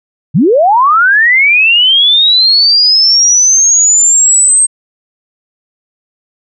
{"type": "linear sweep", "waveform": "sine", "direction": "up", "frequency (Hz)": [117.8, 8420], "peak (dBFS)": -4, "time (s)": [0.34, 4.67], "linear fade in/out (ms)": 20, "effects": []}